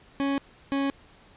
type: tone pair in turn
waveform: 40% pulse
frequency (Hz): 277.2 / 276.1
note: C#4 / C#4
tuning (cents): 0 / -7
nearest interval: unison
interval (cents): 7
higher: first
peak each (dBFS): -23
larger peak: neither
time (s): 0.2-0.38 / 0.72-0.9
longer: neither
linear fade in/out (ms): 0
effects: pink hiss -55 dBFS RMS until 1.36 s + resampled to 8000 Hz